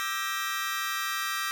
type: chord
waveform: sawtooth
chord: E half-diminished seventh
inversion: third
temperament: just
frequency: 1186.7 / 1318.5 / 1582.2 / 1898.7 Hz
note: D6 / E6 / G6 / Bb6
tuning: +18 / 0 / +16 / +31 cents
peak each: -31 dBFS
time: 0-1.51 s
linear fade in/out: 0 ms
effects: none